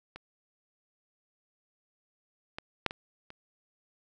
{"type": "clicks", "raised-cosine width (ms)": 0.3, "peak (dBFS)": [-27, -21, -10, -22, -30], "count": 5, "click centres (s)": [0.16, 2.585, 2.863, 2.909, 3.304], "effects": []}